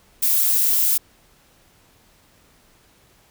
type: noise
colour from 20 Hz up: violet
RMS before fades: -18 dBFS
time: 0.22-0.98 s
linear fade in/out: 10 ms
effects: pink hiss -56 dBFS RMS until 3.3 s